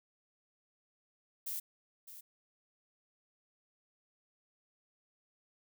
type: noise with echo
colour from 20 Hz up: violet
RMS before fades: -39 dBFS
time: 1.46-1.6 s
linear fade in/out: 10 ms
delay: 610 ms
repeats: 1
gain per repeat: -12 dB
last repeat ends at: 2.21 s
effects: none